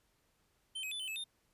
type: tone with pitch steps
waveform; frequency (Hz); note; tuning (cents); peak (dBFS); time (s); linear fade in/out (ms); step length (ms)
square; 3095 / 2535 / 3488 / 3047 / 2603 / 3638; G7 / D#7 / A7 / G7 / E7 / A#7; -23 / +32 / -16 / -50 / -22 / -43; -39; 0.75-1.242; 10; 82
effects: pink hiss -75 dBFS RMS until 1.53 s + resampled to 32000 Hz